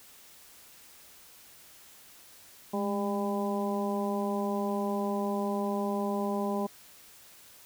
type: harmonic tone with a mistuned harmonic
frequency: 200.6 Hz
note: G3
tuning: 40 cents sharp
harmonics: 1 / 2 / 3 / 4 / 5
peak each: -31 / -34 / -36 / -37 / -38 dBFS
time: 2.73-6.67 s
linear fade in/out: 10 ms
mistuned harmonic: 1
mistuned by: +51 cents
effects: white hiss -54 dBFS RMS until 7.65 s